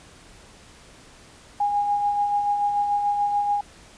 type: tone with tremolo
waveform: sine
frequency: 819 Hz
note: G#5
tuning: 24 cents flat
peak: -18 dBFS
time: 1.6-3.61 s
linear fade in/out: 5 ms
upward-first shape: sine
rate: 6.9 Hz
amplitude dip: 40%
effects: pink hiss -49 dBFS RMS until 3.97 s + resampled to 22050 Hz